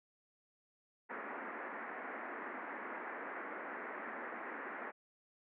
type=band-pass noise; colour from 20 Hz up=white; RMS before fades=-45 dBFS; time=1.09-4.92 s; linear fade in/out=20 ms; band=220 to 2000 Hz; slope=48 dB/octave; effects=none